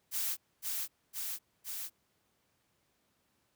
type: noise with echo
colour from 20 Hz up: blue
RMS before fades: -34 dBFS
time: 0.11-0.37 s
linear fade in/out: 50 ms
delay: 510 ms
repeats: 3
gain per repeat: -2 dB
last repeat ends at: 1.9 s
effects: pink hiss -75 dBFS RMS until 3.55 s + high-pass 80 Hz 12 dB/octave